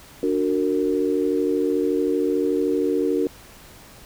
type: chord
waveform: sine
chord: D augmented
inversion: none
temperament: just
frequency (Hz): 293.7 / 367.1 / 458.9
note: D4 / F#4 / A#4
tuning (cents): 0 / -14 / -27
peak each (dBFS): -23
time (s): 0.23-3.27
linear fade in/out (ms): 2
effects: pink hiss -46 dBFS RMS until 4.05 s